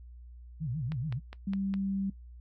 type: tone with vibrato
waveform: sine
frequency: 137.4 Hz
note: C#3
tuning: 15 cents flat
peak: -31 dBFS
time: 0.6-1.2 s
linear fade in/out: 20 ms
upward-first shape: sine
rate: 7 Hz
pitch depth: 290 cents each way
type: click train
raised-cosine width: 0.3 ms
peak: -27 dBFS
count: 5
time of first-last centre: 0.92-1.74 s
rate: 4.88 Hz
type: tone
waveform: sine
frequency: 195.2 Hz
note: G3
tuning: 7 cents flat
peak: -29 dBFS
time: 1.47-2.1 s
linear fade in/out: 5 ms
effects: noise-tail reverb RT60 0.1 s tail -19 dB re dry + added 60 Hz sine -46 dBFS peak until 2.4 s